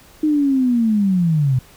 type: linear sweep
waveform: sine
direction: down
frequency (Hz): 311.1 to 123.47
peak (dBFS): -13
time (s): 0.23-1.59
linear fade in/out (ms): 5
effects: pink hiss -47 dBFS RMS until 1.76 s